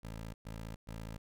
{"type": "tone bursts", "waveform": "15% pulse", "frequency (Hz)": 55.1, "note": "A1", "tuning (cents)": 3, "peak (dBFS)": -36, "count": 3, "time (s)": [0.03, 1.18], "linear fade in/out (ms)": 10, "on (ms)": 310, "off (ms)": 110, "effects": []}